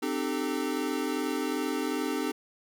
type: chord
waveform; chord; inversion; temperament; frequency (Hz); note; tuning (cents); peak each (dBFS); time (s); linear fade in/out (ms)
square; A half-diminished seventh; first; equal with one note detuned; 261.6 / 304.2 / 392 / 440; C4 / Eb4 / G4 / A4; 0 / -39 / 0 / 0; -34 / -33 / -36 / -37; 0.02-2.32; 10
effects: none